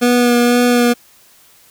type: tone with vibrato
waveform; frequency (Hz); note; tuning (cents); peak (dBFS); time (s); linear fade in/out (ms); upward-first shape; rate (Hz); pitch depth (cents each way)
25% pulse; 242.4; B3; -32; -6; 0.01-0.94; 20; sine; 2; 15
effects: white hiss -48 dBFS RMS until 1.7 s